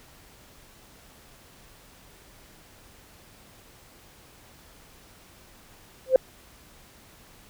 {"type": "tone with exponential growth", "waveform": "sine", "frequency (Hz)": 520, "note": "C5", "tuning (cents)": -11, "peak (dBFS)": -8, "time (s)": [6.06, 6.16], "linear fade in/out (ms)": 2, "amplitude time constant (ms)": 20, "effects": ["tanh soft clip ceiling -5 dBFS", "pink hiss -53 dBFS RMS until 7.49 s"]}